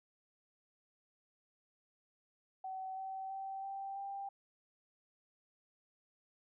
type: tone with pitch steps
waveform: sine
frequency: 759 / 766.9 / 774.9 / 783 / 791.2 Hz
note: F#5 / G5 / G5 / G5 / G5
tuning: +44 / -38 / -20 / -2 / +16 cents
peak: -40 dBFS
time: 2.64-4.29 s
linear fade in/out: 5 ms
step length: 330 ms
effects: none